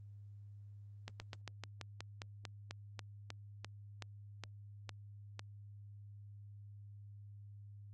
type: slowing click train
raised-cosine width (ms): 0.2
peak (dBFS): -27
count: 17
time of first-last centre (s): 1.08-5.394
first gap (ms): 120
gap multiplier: 1.1
effects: added 102 Hz sine -51 dBFS peak until 7.93 s + Opus 32 kbps